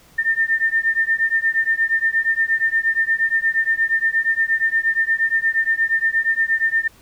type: beating tone pair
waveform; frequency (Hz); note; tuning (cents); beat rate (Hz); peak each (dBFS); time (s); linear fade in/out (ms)
sine; 1801 / 1809.5; A6 / A6; +40 / +48; 8.5; -19; 0.18-6.88; 10
effects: pink hiss -51 dBFS RMS until 7.01 s